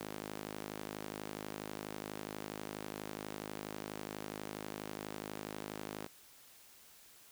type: tone with high-pass filter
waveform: sawtooth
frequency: 52.2 Hz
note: G#1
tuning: 10 cents sharp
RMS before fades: -45 dBFS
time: 0-6.07 s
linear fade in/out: 10 ms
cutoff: 270 Hz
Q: 0.95
effects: white hiss -60 dBFS RMS until 7.31 s